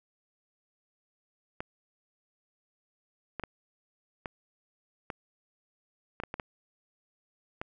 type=clicks; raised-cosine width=0.5 ms; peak=-20 dBFS; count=10; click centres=1.605 / 3.397 / 3.437 / 4.258 / 5.102 / 6.201 / 6.236 / 6.341 / 6.398 / 7.615 s; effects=none